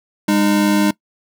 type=tone pair together; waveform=square; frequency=203.3 / 306.2 Hz; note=G#3 / D#4; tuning=-37 / -28 cents; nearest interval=perfect fifth; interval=709 cents; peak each=-16 dBFS; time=0.28-0.91 s; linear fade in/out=5 ms; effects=noise-tail reverb RT60 0.1 s tail -21 dB re dry